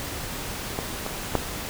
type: clicks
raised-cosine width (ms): 1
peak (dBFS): -13 / -14 / -6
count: 3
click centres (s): 0.789 / 1.064 / 1.353
effects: pink hiss -33 dBFS RMS until 1.69 s